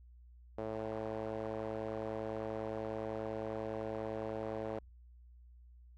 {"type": "tone with band-pass filter", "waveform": "sawtooth", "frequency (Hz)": 110, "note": "A2", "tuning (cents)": 0, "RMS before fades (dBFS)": -40, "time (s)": [0.58, 4.79], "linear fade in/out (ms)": 5, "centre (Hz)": 540, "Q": 2.2, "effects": ["added 60 Hz sine -55 dBFS peak until 5.97 s", "AAC 32 kbps"]}